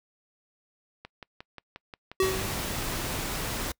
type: click train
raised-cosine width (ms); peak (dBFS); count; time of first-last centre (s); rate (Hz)
0.3; -25; 13; 1.05-3.181; 5.63
type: tone with exponential decay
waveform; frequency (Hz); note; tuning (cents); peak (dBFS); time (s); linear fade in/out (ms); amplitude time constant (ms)
square; 379.2; F#4; +43; -20; 2.2-2.64; 2; 94
type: noise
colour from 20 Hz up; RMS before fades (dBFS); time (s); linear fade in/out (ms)
pink; -32; 2.22-3.72; 5
effects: noise-tail reverb RT60 0.1 s tail -26 dB re dry